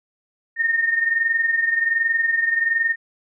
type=tone pair together; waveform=sine; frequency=1830 / 1851.3 Hz; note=A#6 / A#6; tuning=-32 / -12 cents; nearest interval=unison; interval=20 cents; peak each=-18 / -24 dBFS; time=0.56-2.96 s; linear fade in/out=50 ms; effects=none